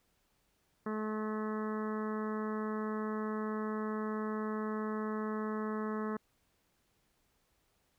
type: harmonic tone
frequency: 215.4 Hz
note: A3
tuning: 37 cents flat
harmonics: 1 / 2 / 3 / 4 / 5 / 6 / 7 / 8 / 9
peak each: -36 / -39 / -49 / -50 / -44 / -46 / -54 / -51 / -57 dBFS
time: 0.86-6.17 s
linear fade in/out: 5 ms
effects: pink hiss -75 dBFS RMS until 7.98 s